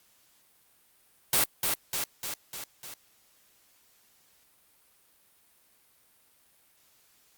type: noise with echo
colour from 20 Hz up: white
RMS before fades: -23 dBFS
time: 1.33-1.44 s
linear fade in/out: 2 ms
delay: 300 ms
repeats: 5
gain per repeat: -4 dB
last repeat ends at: 2.94 s
effects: white hiss -64 dBFS RMS until 7.37 s + Opus 48 kbps

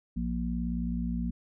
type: harmonic tone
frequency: 59 Hz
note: A#1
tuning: 22 cents sharp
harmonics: 1 / 3 / 4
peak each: -33 / -33 / -33 dBFS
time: 0.16-1.31 s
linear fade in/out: 10 ms
effects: none

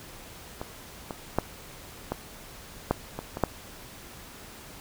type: clicks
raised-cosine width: 1 ms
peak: -19 / -19 / -8 / -14 / -8 / -18 / -19 / -7 dBFS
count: 8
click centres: 0.615 / 1.108 / 1.386 / 2.12 / 2.91 / 3.19 / 3.371 / 3.437 s
effects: pink hiss -46 dBFS RMS until 4.8 s

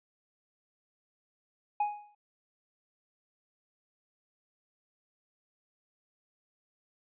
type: tone with exponential decay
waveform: triangle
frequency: 831 Hz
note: G#5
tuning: 1 cent sharp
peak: -22 dBFS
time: 1.8-2.15 s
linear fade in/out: 5 ms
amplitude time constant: 74 ms
effects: resampled to 8000 Hz

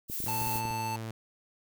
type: noise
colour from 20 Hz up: violet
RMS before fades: -35 dBFS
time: 0.08-0.62 s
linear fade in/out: 50 ms
type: clicks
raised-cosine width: 3 ms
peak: -28 dBFS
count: 8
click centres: 0.099 / 0.203 / 0.241 / 0.416 / 0.471 / 0.557 / 0.653 / 0.707 s
type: tone with pitch glide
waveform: sawtooth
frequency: 116.54 to 112.44 Hz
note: A#2 to A2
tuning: 0 to +38 cents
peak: -32 dBFS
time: 0.26-1.11 s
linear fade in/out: 0 ms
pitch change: -62 cents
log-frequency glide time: 0.37-0.85 s
type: tone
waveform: square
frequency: 884 Hz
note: A5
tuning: 8 cents sharp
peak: -33 dBFS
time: 0.28-0.96 s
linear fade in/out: 2 ms
effects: none

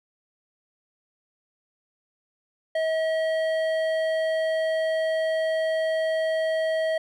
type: tone with hard clipping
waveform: sine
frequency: 640 Hz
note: D#5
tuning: 49 cents sharp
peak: -24 dBFS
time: 2.75-6.98 s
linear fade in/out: 5 ms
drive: 10 dB
effects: none

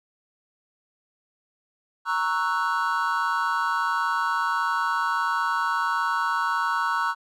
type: chord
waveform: triangle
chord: F# dominant seventh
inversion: first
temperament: equal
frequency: 932.3 / 1108.7 / 1318.5 / 1480 Hz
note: A#5 / C#6 / E6 / F#6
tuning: 0 / 0 / 0 / 0 cents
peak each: -26 dBFS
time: 2.05-7.15 s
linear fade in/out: 50 ms
effects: none

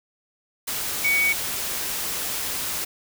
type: tone in noise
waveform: sine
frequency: 2250 Hz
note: C#7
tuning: 25 cents sharp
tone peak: -18 dBFS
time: 1.04-1.33 s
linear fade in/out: 10 ms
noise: white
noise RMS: -28 dBFS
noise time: 0.67-2.85 s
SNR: +7 dB
effects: none

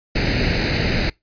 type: noise with comb filter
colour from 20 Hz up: pink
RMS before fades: -19 dBFS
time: 0.15-1.1 s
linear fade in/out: 10 ms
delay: 0.45 ms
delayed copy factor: +0.75
effects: noise-tail reverb RT60 0.2 s tail -25 dB re dry + resampled to 11025 Hz

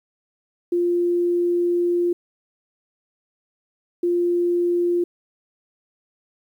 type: tone bursts at uneven times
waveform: sine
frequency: 349.2 Hz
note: F4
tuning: in tune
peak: -17 dBFS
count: 2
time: 0.72-2.13 / 4.03-5.04 s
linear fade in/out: 5 ms
effects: 9-bit

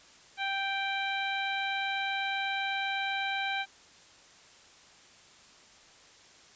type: harmonic tone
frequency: 784 Hz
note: G5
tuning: in tune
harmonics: 1 / 2 / 3 / 4 / 5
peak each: -34 / -35 / -35 / -40 / -40 dBFS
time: 0.37-3.66 s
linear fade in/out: 50 ms
effects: white hiss -56 dBFS RMS until 6.55 s + resampled to 16000 Hz

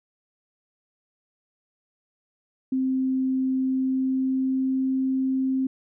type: tone with pitch glide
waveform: sine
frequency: 261.6 to 263.4 Hz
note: C4 to C4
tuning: 0 to +12 cents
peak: -21 dBFS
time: 2.72-5.67 s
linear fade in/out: 5 ms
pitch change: +12 cents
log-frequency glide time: 3.56-4.93 s
effects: none

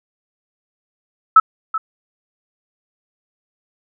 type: tone with echo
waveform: sine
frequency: 1307 Hz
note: E6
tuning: 15 cents flat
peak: -3 dBFS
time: 1.36-1.4 s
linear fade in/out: 5 ms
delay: 380 ms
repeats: 1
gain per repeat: -14 dB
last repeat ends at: 1.78 s
effects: none

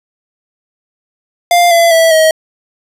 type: tone with pitch steps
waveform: square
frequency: 698.5 / 676.7 / 655.5 / 635 Hz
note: F5 / E5 / E5 / D#5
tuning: 0 / +45 / -10 / +35 cents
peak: -6 dBFS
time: 1.51-2.31 s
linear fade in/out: 2 ms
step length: 200 ms
effects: resampled to 32000 Hz + 8-bit

